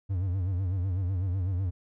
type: tone with vibrato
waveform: triangle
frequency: 92.6 Hz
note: F#2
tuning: 2 cents sharp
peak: -24 dBFS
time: 0.09-1.71 s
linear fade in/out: 20 ms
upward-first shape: sine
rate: 8 Hz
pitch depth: 110 cents each way
effects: none